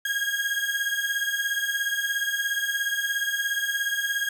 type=beating tone pair; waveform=35% pulse; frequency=1627 / 1644 Hz; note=G#6 / G#6; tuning=-36 / -18 cents; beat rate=17 Hz; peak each=-26 dBFS; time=0.05-4.29 s; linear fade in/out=5 ms; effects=10-bit